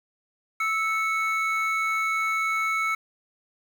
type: tone pair together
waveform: triangle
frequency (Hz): 1312 / 2209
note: E6 / C#7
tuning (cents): -9 / -7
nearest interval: major sixth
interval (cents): 902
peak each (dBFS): -24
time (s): 0.6-2.95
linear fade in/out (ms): 5
effects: 8-bit